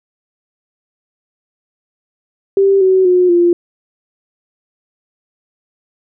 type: tone with pitch steps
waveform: sine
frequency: 392.1 / 376.6 / 361.6 / 347.3 Hz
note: G4 / F#4 / F#4 / F4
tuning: 0 / +31 / -40 / -10 cents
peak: -7 dBFS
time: 2.57-3.53 s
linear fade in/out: 2 ms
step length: 240 ms
effects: none